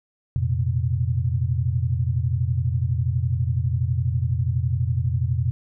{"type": "chord", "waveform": "sine", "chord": "F suspended fourth", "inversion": "none", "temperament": "equal with one note detuned", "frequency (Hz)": [87.31, 116.54, 128.64], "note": ["F2", "Bb2", "C3"], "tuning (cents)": [0, 0, -29], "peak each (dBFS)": -24, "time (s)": [0.36, 5.51], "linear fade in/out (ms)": 0, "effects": []}